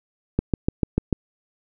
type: click train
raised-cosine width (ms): 3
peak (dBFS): -6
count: 6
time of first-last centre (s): 0.39-1.127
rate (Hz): 6.78
effects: none